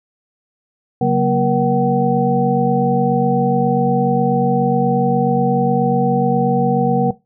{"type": "tone cluster", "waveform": "sine", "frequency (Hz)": [139, 186.4, 235.7, 475.8, 757], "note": ["C#3", "F#3", "A#3", "A#4", "F#5"], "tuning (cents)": [5, 13, 19, 35, 39], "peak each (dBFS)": -19, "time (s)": [1.01, 7.11], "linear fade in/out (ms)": 5, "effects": ["noise-tail reverb RT60 0.2 s tail -17 dB re dry"]}